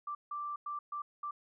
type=tone bursts at uneven times; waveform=sine; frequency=1174.7 Hz; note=D6; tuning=in tune; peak=-36 dBFS; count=5; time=0.07-0.15 / 0.31-0.56 / 0.66-0.79 / 0.92-1.02 / 1.23-1.31 s; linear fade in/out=5 ms; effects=none